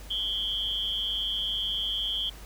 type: tone with amplitude modulation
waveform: sine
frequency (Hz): 3209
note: G7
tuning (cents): +40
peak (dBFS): -23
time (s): 0.1-2.3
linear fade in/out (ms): 10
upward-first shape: sine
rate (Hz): 200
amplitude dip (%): 95
effects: added 50 Hz sine -42 dBFS peak until 2.45 s + pink hiss -49 dBFS RMS until 2.45 s